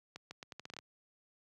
accelerating click train, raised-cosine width 0.2 ms, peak -28 dBFS, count 10, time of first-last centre 0.16-0.789 s, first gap 150 ms, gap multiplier 0.79, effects high-pass 100 Hz 12 dB/octave

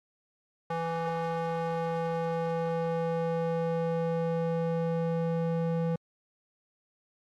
square tone with band-pass filter sweep, 166 Hz, E3, 12 cents sharp, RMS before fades -30 dBFS, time 0.7-5.96 s, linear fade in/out 5 ms, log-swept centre 800 to 340 Hz, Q 1.4, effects AAC 64 kbps

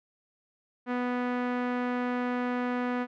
sawtooth tone with low-pass filter, 246.9 Hz, B3, in tune, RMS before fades -30 dBFS, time 0.86-3.07 s, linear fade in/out 50 ms, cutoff 1800 Hz, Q 1.3, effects none

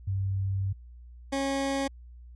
sine / 20% pulse tone pair in turn, 97 / 273.6 Hz, G2 / C#4, -18 / -23 cents, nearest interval octave + tritone, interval 1795 cents, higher second, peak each -26 / -22 dBFS, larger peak second, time 0.07-0.73 / 1.32-1.88 s, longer first, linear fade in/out 10 ms, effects added 60 Hz sine -45 dBFS peak until 2.35 s + resampled to 22050 Hz

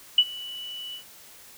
sine tone with ADSR envelope, 2960 Hz, F#7, in tune, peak -11 dBFS, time 0.18-1.04 s, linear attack 4 ms, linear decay 52 ms, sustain -23 dB, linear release 100 ms, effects white hiss -49 dBFS RMS until 1.57 s

